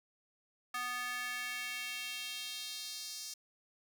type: tone with high-pass filter sweep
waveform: square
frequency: 246.9 Hz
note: B3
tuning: in tune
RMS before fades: -41 dBFS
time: 0.74-3.34 s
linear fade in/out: 5 ms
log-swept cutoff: 1300 to 5400 Hz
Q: 2.2
effects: none